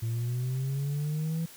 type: exponential sweep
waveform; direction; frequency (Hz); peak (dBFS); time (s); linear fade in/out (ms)
sine; up; 112.6 to 166.4; -25; 0.02-1.46; 10
effects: tanh soft clip ceiling -27 dBFS + white hiss -50 dBFS RMS until 1.56 s